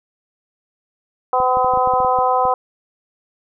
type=harmonic tone; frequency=253.9 Hz; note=B3; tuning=48 cents sharp; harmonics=2 / 3 / 4 / 5; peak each=-20 / -17 / -18 / -23 dBFS; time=1.33-2.54 s; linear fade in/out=2 ms
type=clicks; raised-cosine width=3 ms; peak=-20 dBFS; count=11; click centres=1.402 / 1.571 / 1.646 / 1.737 / 1.774 / 1.874 / 1.937 / 2.003 / 2.048 / 2.188 / 2.453 s
effects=none